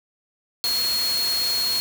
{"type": "tone in noise", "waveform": "sine", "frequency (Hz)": 4300, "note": "C8", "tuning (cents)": 47, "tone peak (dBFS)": -21, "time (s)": [0.64, 1.8], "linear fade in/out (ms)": 0, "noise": "white", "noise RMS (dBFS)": -29, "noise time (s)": [0.64, 1.8], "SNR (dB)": 5, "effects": []}